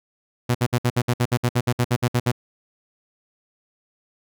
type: tone bursts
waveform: sawtooth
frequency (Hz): 122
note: B2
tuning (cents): -21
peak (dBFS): -13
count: 16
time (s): 0.49-2.318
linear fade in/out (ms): 10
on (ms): 58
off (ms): 60
effects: none